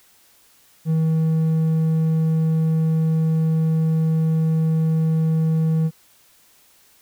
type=tone with hard clipping; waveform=sine; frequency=160 Hz; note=D#3; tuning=49 cents sharp; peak=-17 dBFS; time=0.85-5.91 s; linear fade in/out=50 ms; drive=3 dB; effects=white hiss -55 dBFS RMS until 7.01 s